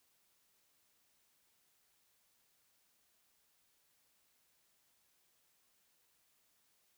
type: silence
effects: white hiss -75 dBFS RMS until 6.97 s